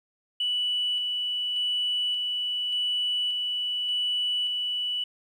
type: tone with tremolo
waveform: sine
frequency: 2960 Hz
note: F#7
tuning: in tune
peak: -23 dBFS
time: 0.4-5.04 s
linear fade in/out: 5 ms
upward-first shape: square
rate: 0.86 Hz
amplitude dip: 25%
effects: tanh soft clip ceiling -19 dBFS + 10-bit